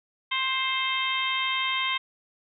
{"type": "harmonic tone", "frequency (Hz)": 526, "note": "C5", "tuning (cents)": 9, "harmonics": [2, 3, 4, 5, 6, 7], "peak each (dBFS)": [-30, -39, -29, -34, -30, -34], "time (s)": [0.31, 1.98], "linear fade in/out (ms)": 10, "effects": []}